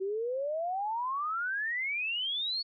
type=exponential sweep; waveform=sine; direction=up; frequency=373.6 to 4461 Hz; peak=-30 dBFS; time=0-2.63 s; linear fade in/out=20 ms; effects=none

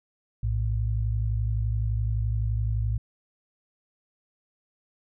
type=tone pair together; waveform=sine; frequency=58.27 / 110 Hz; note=A#1 / A2; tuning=0 / 0 cents; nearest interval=major seventh; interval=1100 cents; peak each=-26 dBFS; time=0.43-2.98 s; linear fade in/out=5 ms; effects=none

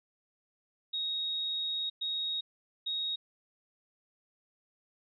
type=tone bursts at uneven times; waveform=sine; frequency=3763 Hz; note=A#7; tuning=16 cents sharp; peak=-31 dBFS; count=3; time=0.93-1.9 / 2.01-2.41 / 2.86-3.16 s; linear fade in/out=10 ms; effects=none

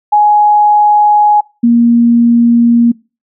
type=tone pair in turn; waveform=sine; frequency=836 / 235.5 Hz; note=G#5 / A#3; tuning=+11 / +18 cents; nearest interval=octave + minor seventh; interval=2193 cents; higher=first; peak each=-4 dBFS; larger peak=neither; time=0.12-1.41 / 1.63-2.92 s; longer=neither; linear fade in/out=10 ms; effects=noise-tail reverb RT60 0.3 s tail -23 dB re dry

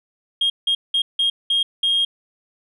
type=tone bursts at uneven times; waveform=sine; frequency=3242 Hz; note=G#7; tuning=42 cents flat; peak=-14 dBFS; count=6; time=0.41-0.5 / 0.67-0.75 / 0.94-1.02 / 1.19-1.3 / 1.5-1.63 / 1.83-2.05 s; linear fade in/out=5 ms; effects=tanh soft clip ceiling -13 dBFS

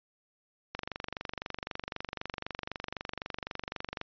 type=click train; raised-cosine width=0.3 ms; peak=-19 dBFS; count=79; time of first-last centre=0.75-4.014 s; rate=23.9 Hz; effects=resampled to 11025 Hz

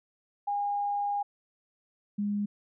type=tone pair in turn; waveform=sine; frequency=814 / 205.2 Hz; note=G#5 / G#3; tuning=-35 / -21 cents; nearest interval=2 octaves; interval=2386 cents; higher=first; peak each=-27 dBFS; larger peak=neither; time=0.47-1.23 / 2.18-2.46 s; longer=first; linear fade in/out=10 ms; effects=none

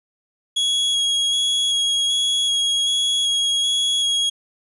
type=tone with vibrato; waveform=40% pulse; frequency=3322 Hz; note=G#7; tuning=in tune; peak=-16 dBFS; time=0.56-4.3 s; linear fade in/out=10 ms; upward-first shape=square; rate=1.3 Hz; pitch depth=10 cents each way; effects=resampled to 24000 Hz

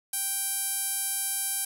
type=tone with band-pass filter; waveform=sawtooth; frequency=785 Hz; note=G5; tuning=2 cents sharp; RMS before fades=-30 dBFS; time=0.13-1.65 s; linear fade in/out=5 ms; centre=11000 Hz; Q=3.4; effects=none

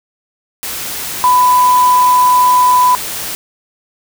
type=tone in noise; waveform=sine; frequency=997 Hz; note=B5; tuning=16 cents sharp; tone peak=-6 dBFS; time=1.24-2.95 s; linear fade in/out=0 ms; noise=white; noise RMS=-22 dBFS; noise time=0.63-3.35 s; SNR=+13 dB; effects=none

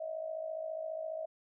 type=tone with amplitude modulation; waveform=sine; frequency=639 Hz; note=D#5; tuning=46 cents sharp; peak=-33 dBFS; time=0-1.26 s; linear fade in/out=10 ms; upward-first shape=sine; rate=54.7 Hz; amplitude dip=70%; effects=none

